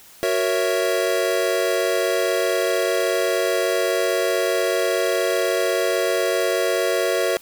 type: chord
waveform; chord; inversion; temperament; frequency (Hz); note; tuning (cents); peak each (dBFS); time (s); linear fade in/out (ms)
square; F# dominant seventh; none; equal; 370 / 466.2 / 554.4 / 659.3; F#4 / A#4 / C#5 / E5; 0 / 0 / 0 / 0; -25; 0.23-7.37; 0
effects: white hiss -47 dBFS RMS until 7.41 s